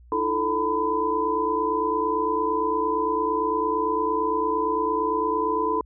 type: tone cluster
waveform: sine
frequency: 309.9 / 338.7 / 439.3 / 946 / 1006 Hz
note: D#4 / E4 / A4 / A#5 / B5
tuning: -7 / +47 / -3 / +25 / +32 cents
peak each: -31 / -31 / -26 / -32 / -24 dBFS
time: 0.12-5.81 s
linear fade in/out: 2 ms
effects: added 60 Hz sine -47 dBFS peak until 5.85 s